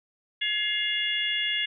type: harmonic tone with a mistuned harmonic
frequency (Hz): 566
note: C#5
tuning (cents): +36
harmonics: 3 / 4 / 5 / 6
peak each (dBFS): -34 / -30 / -28 / -31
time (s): 0.41-1.66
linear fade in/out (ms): 10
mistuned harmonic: 4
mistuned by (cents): -120
effects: none